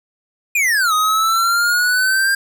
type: exponential two-way sweep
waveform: square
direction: down then up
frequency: 2489 to 1243 to 1603 Hz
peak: -14 dBFS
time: 0.55-2.35 s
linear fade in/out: 5 ms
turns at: 0.93 s
effects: none